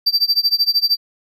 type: tone with tremolo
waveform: triangle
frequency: 4672 Hz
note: D8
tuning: 10 cents flat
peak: -9 dBFS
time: 0.06-0.97 s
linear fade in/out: 10 ms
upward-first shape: sine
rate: 13 Hz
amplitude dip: 95%
effects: none